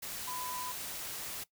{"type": "tone in noise", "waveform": "sine", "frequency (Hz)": 1000, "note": "B5", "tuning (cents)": 21, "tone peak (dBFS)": -40, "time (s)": [0.27, 0.72], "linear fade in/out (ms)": 10, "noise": "white", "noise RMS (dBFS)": -41, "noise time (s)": [0.02, 1.44], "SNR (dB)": -2, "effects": ["noise-tail reverb RT60 0.1 s tail -18 dB re dry"]}